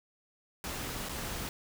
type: noise with dropouts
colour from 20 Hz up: pink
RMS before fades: -38 dBFS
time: 0.64-1.49 s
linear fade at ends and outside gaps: 1 ms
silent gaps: 1.088-1.093 s
effects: none